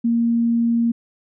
sine tone, 233.1 Hz, A#3, in tune, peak -15 dBFS, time 0.04-0.92 s, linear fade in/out 10 ms, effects none

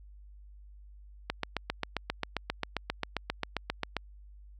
click train, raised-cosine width 0.3 ms, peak -14 dBFS, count 21, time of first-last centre 1.3-3.967 s, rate 7.5 Hz, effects added 50 Hz sine -49 dBFS peak until 4.59 s

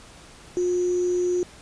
sine tone with sample-and-hold, 357.6 Hz, F4, 41 cents sharp, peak -20 dBFS, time 0.57-1.43 s, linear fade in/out 0 ms, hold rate 6300 Hz, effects pink hiss -47 dBFS RMS until 1.61 s + resampled to 22050 Hz

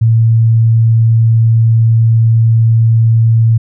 sine tone, 113.6 Hz, A#2, 44 cents flat, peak -5 dBFS, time 0.01-3.58 s, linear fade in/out 10 ms, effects none

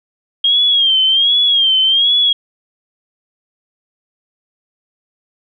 sine tone with vibrato, 3229 Hz, G#7, 49 cents flat, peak -9 dBFS, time 0.44-2.33 s, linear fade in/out 5 ms, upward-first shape sine, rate 1.3 Hz, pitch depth 90 cents each way, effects none

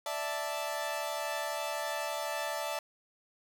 sawtooth chord, D suspended second, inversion none, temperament equal, 587.3 / 659.3 / 880 Hz, D5 / E5 / A5, 0 / 0 / 0 cents, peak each -34 dBFS, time 0.06-2.79 s, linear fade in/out 2 ms, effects none

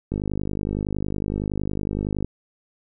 click train, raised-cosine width 3 ms, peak -13 dBFS, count 109, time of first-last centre 0.12-2.246 s, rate 50.8 Hz, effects none

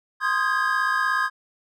triangle chord, Ab major seventh, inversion first, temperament equal with one note detuned, 1046.5 / 1244.5 / 1604.6 / 1661.2 Hz, C6 / Eb6 / G6 / Ab6, 0 / 0 / +40 / 0 cents, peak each -24 dBFS, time 0.2-1.3 s, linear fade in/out 50 ms, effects none

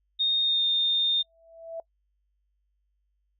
sine tone with pitch glide, 3691 to 3642 Hz, A#7 to A#7, -18 to -41 cents, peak -21 dBFS, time 0.19-1.23 s, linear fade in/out 20 ms, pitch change -23 cents, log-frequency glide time 0.42-0.64 s
sine tone with exponential growth, 660 Hz, E5, 2 cents sharp, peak -30 dBFS, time 1.2-1.8 s, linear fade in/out 2 ms, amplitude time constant 130 ms
effects noise-tail reverb RT60 0.1 s tail -22 dB re dry + added 50 Hz sine -70 dBFS peak until 3.39 s

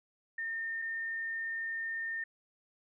sine tone pair in turn, 1818 / 1818 Hz, A#6 / A#6, -44 / -44 cents, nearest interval unison, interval 0 cents, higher neither, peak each -34 / -34 dBFS, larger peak neither, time 0.38-0.82 / 0.82-2.24 s, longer second, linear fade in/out 5 ms, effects none

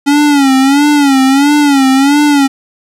square tone with vibrato, 279.3 Hz, C#4, 13 cents sharp, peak -6 dBFS, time 0.06-2.48 s, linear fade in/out 20 ms, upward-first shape sine, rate 1.5 Hz, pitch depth 100 cents each way, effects low-pass 11000 Hz 12 dB/octave + 8-bit

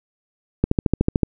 click train, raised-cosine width 3 ms, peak -3 dBFS, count 9, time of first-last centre 0.64-1.233 s, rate 13.5 Hz, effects none

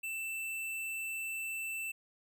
square tone, 2663 Hz, E7, 17 cents sharp, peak -37 dBFS, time 0.03-1.92 s, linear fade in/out 10 ms, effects none

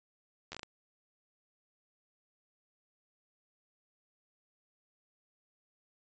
slowing click train, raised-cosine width 0.2 ms, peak -25 dBFS, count 6, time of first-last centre 0.52-0.632 s, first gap 11 ms, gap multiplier 1.36, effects resampled to 16000 Hz

